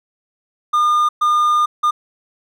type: tone bursts at uneven times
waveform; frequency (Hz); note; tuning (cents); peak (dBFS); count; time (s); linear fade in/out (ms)
triangle; 1212; D#6; -46; -10; 3; 0.73-1.09 / 1.21-1.66 / 1.83-1.91; 10
effects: none